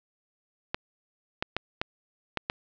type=clicks; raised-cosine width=0.3 ms; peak=-11 dBFS; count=6; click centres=0.745 / 1.425 / 1.566 / 1.815 / 2.373 / 2.499 s; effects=low-pass 5000 Hz 12 dB/octave